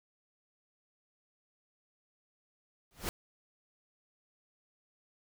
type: noise with exponential growth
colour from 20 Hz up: pink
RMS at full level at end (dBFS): -31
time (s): 2.91-3.09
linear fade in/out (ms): 0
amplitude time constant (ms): 37
effects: none